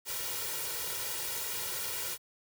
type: noise with comb filter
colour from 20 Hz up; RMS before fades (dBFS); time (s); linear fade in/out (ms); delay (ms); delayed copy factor
white; -36; 0.05-2.18; 50; 2.1; +0.8
effects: high-pass 80 Hz 12 dB/octave